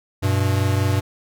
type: tone pair together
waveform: square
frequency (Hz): 97 / 121.95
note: G2 / B2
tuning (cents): -18 / -21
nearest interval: major third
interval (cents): 397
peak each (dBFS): -19 / -23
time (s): 0.22-1.01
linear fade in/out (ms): 20
effects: none